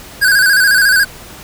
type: tone with vibrato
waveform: square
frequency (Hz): 1568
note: G6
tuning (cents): 0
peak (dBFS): -8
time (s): 0.21-1.05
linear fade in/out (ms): 20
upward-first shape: square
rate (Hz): 14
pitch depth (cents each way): 65
effects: pink hiss -34 dBFS RMS until 1.43 s